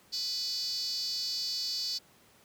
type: tone with high-pass filter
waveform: 5% pulse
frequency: 497.3 Hz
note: B4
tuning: 12 cents sharp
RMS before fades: -34 dBFS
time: 0.12-1.99 s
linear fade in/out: 20 ms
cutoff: 4600 Hz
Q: 9.8
effects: pink hiss -61 dBFS RMS until 2.44 s + high-pass 100 Hz 12 dB/octave